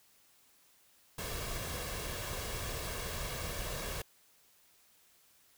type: noise with comb filter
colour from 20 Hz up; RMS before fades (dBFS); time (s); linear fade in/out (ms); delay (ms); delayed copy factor
pink; -39; 1.18-4.02; 5; 1.8; +0.5
effects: white hiss -66 dBFS RMS until 5.57 s